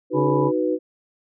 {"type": "chord", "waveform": "sine", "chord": "B major", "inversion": "first", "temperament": "equal", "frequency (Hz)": [311.1, 370, 493.9], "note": ["D#4", "F#4", "B4"], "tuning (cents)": [0, 0, 0], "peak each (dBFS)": [-23, -24, -23], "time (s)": [0.1, 0.79], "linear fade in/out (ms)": 50}
{"type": "harmonic tone", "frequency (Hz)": 141, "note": "C#3", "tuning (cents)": 30, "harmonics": [1, 2, 3, 4, 6, 7], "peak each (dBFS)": [-23, -27, -26, -34, -32, -25], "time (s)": [0.13, 0.52], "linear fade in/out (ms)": 50}
{"effects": []}